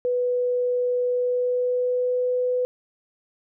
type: tone with pitch glide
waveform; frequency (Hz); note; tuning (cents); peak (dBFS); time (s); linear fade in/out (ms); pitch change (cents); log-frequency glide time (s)
sine; 493.9 to 499.1; B4 to B4; 0 to +18; -20; 0.05-2.65; 0; +18; 1.06-2.31
effects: none